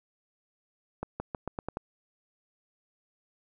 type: accelerating click train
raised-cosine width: 1 ms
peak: -19 dBFS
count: 7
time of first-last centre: 1.03-1.771 s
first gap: 170 ms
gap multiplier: 0.87
effects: none